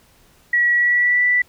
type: tone with pitch glide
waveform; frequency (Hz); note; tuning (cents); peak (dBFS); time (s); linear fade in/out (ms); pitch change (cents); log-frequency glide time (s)
sine; 1926 to 1971; B6 to B6; -44 to -4; -13; 0.53-1.42; 5; +40; 0.74-1.24
effects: pink hiss -54 dBFS RMS until 1.48 s